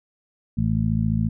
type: harmonic tone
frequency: 54.5 Hz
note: A1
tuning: 16 cents flat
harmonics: 1 / 2 / 3 / 4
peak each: -29 / -23 / -24 / -24 dBFS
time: 0.57-1.29 s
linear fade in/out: 10 ms
effects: none